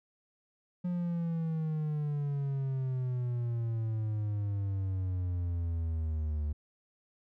triangle exponential sweep, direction down, 179 to 73.8 Hz, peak -28 dBFS, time 0.84-6.53 s, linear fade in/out 10 ms, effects none

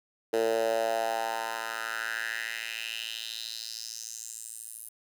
10% pulse tone with high-pass filter sweep, 113.1 Hz, A2, 48 cents sharp, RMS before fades -33 dBFS, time 0.33-4.89 s, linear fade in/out 5 ms, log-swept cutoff 430 to 11000 Hz, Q 3.8, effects none

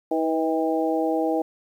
harmonic tone with a mistuned harmonic, 160 Hz, D#3, 49 cents sharp, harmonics 2 / 3 / 4 / 5, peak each -24 / -26 / -27 / -28 dBFS, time 0.11-1.42 s, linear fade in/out 5 ms, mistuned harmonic 3, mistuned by +35 cents, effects 9-bit

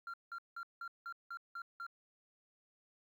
sine tone bursts, 1380 Hz, F6, 21 cents flat, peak -39 dBFS, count 8, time 0.07-1.866 s, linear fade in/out 2 ms, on 67 ms, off 180 ms, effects tanh soft clip ceiling -41 dBFS + 12-bit

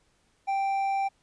sine tone with hard clipping, 784 Hz, G5, in tune, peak -26 dBFS, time 0.47-1.09 s, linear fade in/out 20 ms, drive 5 dB, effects pink hiss -68 dBFS RMS until 1.22 s + resampled to 22050 Hz

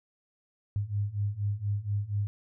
sine beating tone pair, 100 / 104.2 Hz, G2 / G#2, +35 / +6 cents, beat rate 4.2 Hz, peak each -32 / -30 dBFS, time 0.76-2.27 s, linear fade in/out 0 ms, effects none

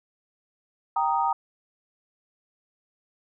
sine chord, Eb major, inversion first, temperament equal, 784 / 932.3 / 1244.5 Hz, G5 / Bb5 / Eb6, 0 / 0 / 0 cents, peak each -26 / -24 / -28 dBFS, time 0.96-1.33 s, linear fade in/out 5 ms, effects none

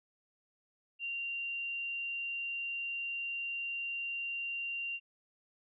sine tone, 2770 Hz, F7, 15 cents flat, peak -35 dBFS, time 0.99-5 s, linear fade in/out 50 ms, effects none

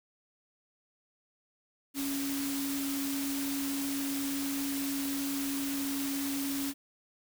sine tone in noise, 277.2 Hz, C#4, in tune, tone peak -32 dBFS, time 1.94-6.74 s, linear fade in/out 50 ms, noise white, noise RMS -38 dBFS, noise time 1.94-6.74 s, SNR +3 dB, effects none

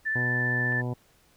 sine tone with vibrato, 1760 Hz, A6, in tune, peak -25 dBFS, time 0.05-0.82 s, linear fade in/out 20 ms, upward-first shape triangle, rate 15 Hz, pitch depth 11 cents each way
harmonic tone, 123.47 Hz, B2, in tune, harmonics 1 / 2 / 3 / 4 / 5 / 6 / 7 / 8, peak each -29 / -35 / -39 / -41 / -43 / -45 / -46 / -47 dBFS, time 0.15-0.94 s, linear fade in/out 10 ms
clicks, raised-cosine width 0.5 ms, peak -30 / -39 dBFS, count 2, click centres 0.724 / 0.784 s
effects pink hiss -62 dBFS RMS until 1.36 s

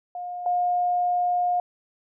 sine tone pair in turn, 713 / 713 Hz, F5 / F5, +36 / +36 cents, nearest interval unison, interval 0 cents, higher neither, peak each -30 / -20 dBFS, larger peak second, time 0.15-0.46 / 0.46-1.6 s, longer second, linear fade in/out 2 ms, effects none

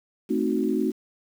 sine chord, A diminished seventh, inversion none, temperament equal, 220 / 261.6 / 311.1 / 370 Hz, A3 / C4 / Eb4 / Gb4, 0 / 0 / 0 / 0 cents, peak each -27 dBFS, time 0.29-0.92 s, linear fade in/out 20 ms, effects 8-bit

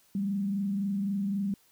sine tone with frequency modulation, 198.6 Hz, G3, 23 cents sharp, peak -27 dBFS, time 0.15-1.54 s, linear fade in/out 2 ms, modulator 23.8 Hz, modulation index 0.4, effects white hiss -64 dBFS RMS until 1.71 s

